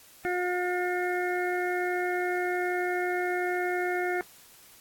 harmonic tone, 358.8 Hz, F4, 47 cents sharp, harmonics 1 / 2 / 4 / 5 / 6, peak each -29 / -32 / -35 / -36 / -37 dBFS, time 0.25-4.21 s, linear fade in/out 0 ms, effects white hiss -54 dBFS RMS until 4.8 s + AAC 64 kbps

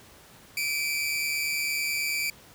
sawtooth tone pair together, 2316 / 2465 Hz, D7 / D#7, -25 / -17 cents, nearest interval minor second, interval 108 cents, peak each -24 / -30 dBFS, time 0.57-2.3 s, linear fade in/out 2 ms, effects pink hiss -52 dBFS RMS until 2.54 s + high-pass 60 Hz 12 dB/octave

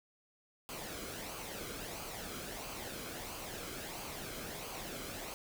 pink noise with flanger, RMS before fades -44 dBFS, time 0.69-5.34 s, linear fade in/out 0 ms, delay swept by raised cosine 0.54 to 1.12 ms, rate 1.5 Hz, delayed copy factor -0.5, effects none

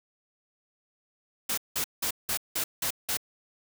white noise bursts, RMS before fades -29 dBFS, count 7, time 1.49-3.172 s, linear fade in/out 5 ms, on 86 ms, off 180 ms, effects none

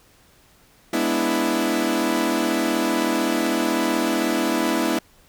sawtooth chord, E dominant seventh, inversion first, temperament equal, 207.7 / 246.9 / 293.7 / 329.6 Hz, G#3 / B3 / D4 / E4, 0 / 0 / 0 / 0 cents, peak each -25 / -21 / -22 / -19 dBFS, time 0.93-4.99 s, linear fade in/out 5 ms, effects pink hiss -55 dBFS RMS until 5.28 s

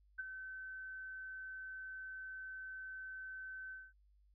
sine tone with ADSR envelope, 1531 Hz, G6, 41 cents flat, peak -37 dBFS, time 0.18-3.93 s, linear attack 17 ms, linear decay 22 ms, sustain -8 dB, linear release 220 ms, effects added 50 Hz sine -66 dBFS peak until 4.34 s

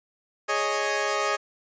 15% pulse chord, Ab suspended fourth, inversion none, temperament equal, 415.3 / 554.4 / 622.3 Hz, Ab4 / Db5 / Eb5, 0 / 0 / 0 cents, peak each -22 dBFS, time 0.48-1.37 s, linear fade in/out 20 ms, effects resampled to 16000 Hz

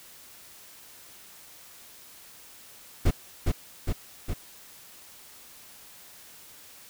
brown noise with echo, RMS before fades -20 dBFS, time 3.05-3.11 s, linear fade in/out 10 ms, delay 410 ms, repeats 3, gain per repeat -3 dB, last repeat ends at 4.34 s, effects white hiss -50 dBFS RMS until 6.89 s

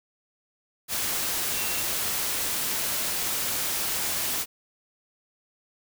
sine tone in noise, 2714 Hz, E7, 50 cents sharp, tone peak -37 dBFS, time 1.52-1.84 s, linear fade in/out 50 ms, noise white, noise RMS -28 dBFS, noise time 0.88-4.46 s, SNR -12 dB, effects none

